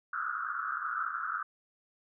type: band-pass noise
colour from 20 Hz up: pink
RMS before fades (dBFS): -35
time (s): 0.13-1.43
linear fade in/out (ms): 5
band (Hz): 1200 to 1500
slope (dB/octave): 96
effects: none